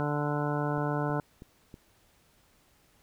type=harmonic tone; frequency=147 Hz; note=D3; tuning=2 cents sharp; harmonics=1 / 2 / 3 / 4 / 5 / 6 / 7 / 9 / 10; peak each=-31 / -34 / -36 / -37 / -38 / -39 / -39 / -41 / -41 dBFS; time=0-1.2 s; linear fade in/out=0 ms
type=click train; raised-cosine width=3 ms; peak=-32 dBFS; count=4; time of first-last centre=0.78-1.742 s; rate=3.12 Hz
effects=pink hiss -65 dBFS RMS until 3.02 s